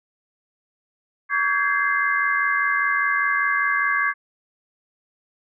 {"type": "tone cluster", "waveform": "sine", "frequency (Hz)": [1138, 1587, 1672, 2079], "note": ["C#6", "G6", "G#6", "C7"], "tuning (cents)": [45, 21, 11, -12], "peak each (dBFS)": [-23, -25, -23, -25], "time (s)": [1.29, 4.14], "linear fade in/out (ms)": 50, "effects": []}